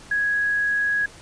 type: tone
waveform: sine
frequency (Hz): 1663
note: G#6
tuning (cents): +2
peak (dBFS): -19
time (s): 0.11-1.06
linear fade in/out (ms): 5
effects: pink hiss -45 dBFS RMS until 1.21 s + resampled to 22050 Hz